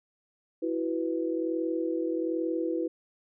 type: chord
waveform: sine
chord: E suspended second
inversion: none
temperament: just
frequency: 329.6 / 370.8 / 494.4 Hz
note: E4 / F#4 / B4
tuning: 0 / +4 / +2 cents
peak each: -29 / -34 / -33 dBFS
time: 0.62-2.88 s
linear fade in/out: 10 ms
effects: none